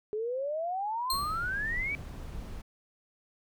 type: exponential sweep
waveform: sine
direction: up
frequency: 415.3 to 2329 Hz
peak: -30 dBFS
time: 0.13-1.95 s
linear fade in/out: 0 ms
type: tone with exponential decay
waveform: sawtooth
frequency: 4186 Hz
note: C8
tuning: in tune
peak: -24 dBFS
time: 1.1-1.49 s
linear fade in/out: 2 ms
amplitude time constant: 84 ms
type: noise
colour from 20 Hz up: brown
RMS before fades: -40 dBFS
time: 1.12-2.62 s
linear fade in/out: 10 ms
effects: none